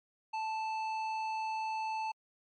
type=tone with hard clipping; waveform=sine; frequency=879 Hz; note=A5; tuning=2 cents flat; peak=-35 dBFS; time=0.33-2.12 s; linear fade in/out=10 ms; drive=15 dB; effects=low-pass 4000 Hz 12 dB/octave + MP3 48 kbps